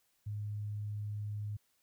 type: tone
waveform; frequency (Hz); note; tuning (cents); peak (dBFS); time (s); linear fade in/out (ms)
sine; 104.4; G#2; +10; -36; 0.26-1.57; 10
effects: white hiss -75 dBFS RMS until 1.82 s